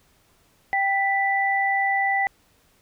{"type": "tone pair together", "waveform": "sine", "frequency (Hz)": [785, 1978], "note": ["G5", "B6"], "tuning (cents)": [2, 2], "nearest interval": "octave + major third", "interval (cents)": 1600, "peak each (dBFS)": [-22, -22], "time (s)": [0.73, 2.27], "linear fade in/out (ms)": 0, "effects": ["pink hiss -61 dBFS RMS until 2.81 s"]}